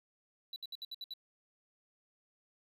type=tone bursts; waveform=triangle; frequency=3951 Hz; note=B7; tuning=in tune; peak=-39 dBFS; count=7; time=0.53-1.137 s; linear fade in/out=2 ms; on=31 ms; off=65 ms; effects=none